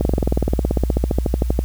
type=slowing click train; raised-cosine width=2 ms; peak=-4 dBFS; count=27; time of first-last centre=0.01-1.591 s; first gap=41 ms; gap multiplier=1.03; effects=added 60 Hz sine -19 dBFS peak until 1.64 s + white hiss -45 dBFS RMS until 1.64 s